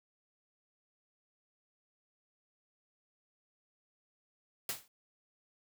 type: noise with exponential decay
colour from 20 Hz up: white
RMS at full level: -33 dBFS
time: 4.69-4.88 s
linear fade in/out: 2 ms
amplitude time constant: 41 ms
effects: none